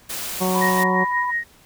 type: noise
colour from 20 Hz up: white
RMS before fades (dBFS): -29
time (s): 0.09-0.84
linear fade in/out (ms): 10
type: harmonic tone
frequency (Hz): 185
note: F#3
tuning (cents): 0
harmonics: 1 / 2 / 3 / 4 / 5 / 6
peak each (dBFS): -22 / -25 / -27 / -28 / -29 / -30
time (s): 0.4-1.05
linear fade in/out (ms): 20
type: tone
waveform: sine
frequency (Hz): 990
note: B5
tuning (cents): +4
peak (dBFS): -21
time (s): 0.54-1.32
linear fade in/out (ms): 20
type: tone with tremolo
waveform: sine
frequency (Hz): 1873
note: A#6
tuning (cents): +8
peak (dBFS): -19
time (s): 0.61-1.44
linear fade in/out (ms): 10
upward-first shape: sine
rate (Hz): 5.7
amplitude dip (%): 75
effects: pink hiss -52 dBFS RMS until 1.65 s